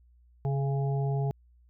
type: harmonic tone with a mistuned harmonic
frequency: 137.4 Hz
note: C#3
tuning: 15 cents flat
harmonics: 1 / 3 / 5 / 6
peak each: -26 / -36 / -40 / -42 dBFS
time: 0.45-1.31 s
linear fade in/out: 0 ms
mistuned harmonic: 3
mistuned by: +25 cents
effects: added 60 Hz sine -57 dBFS peak until 1.69 s